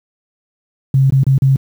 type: tone with dropouts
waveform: sine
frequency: 134.6 Hz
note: C3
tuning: 49 cents sharp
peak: -7 dBFS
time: 0.94-1.56 s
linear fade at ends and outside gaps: 2 ms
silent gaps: 1.099-1.122 / 1.233-1.266 / 1.38-1.42 s
effects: high-pass 80 Hz 12 dB/octave + 7-bit